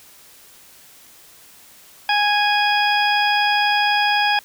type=harmonic tone; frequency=828 Hz; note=G#5; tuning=5 cents flat; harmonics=1 / 2 / 3 / 4 / 6; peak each=-18 / -21 / -23 / -24 / -26 dBFS; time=2.09-4.39 s; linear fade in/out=2 ms; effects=white hiss -47 dBFS RMS until 4.44 s